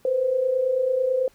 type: tone pair together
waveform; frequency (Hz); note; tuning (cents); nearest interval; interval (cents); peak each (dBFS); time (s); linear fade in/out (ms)
sine; 489.9 / 519; B4 / C5; -14 / -14; minor second; 100; -27 / -20; 0.05-1.28; 2
effects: pink hiss -59 dBFS RMS until 1.34 s